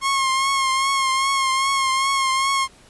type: tone with vibrato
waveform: sawtooth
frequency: 1077 Hz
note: C6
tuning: 50 cents sharp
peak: -14 dBFS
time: 0.01-2.68 s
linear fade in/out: 50 ms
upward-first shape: triangle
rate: 2.5 Hz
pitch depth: 43 cents each way
effects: pink hiss -50 dBFS RMS until 2.89 s + resampled to 24000 Hz